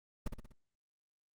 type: noise with echo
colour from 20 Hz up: brown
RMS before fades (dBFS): -33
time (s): 0.26-0.28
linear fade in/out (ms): 5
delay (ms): 61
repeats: 4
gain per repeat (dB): -5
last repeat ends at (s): 0.524
effects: Opus 32 kbps